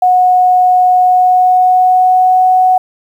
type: tone with pitch glide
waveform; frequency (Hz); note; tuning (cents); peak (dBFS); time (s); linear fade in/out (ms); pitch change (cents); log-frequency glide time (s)
sine; 731 to 740.8; F#5 to F#5; -21 to +2; -5; 0.02-2.78; 5; +23; 1.01-2.44
effects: 7-bit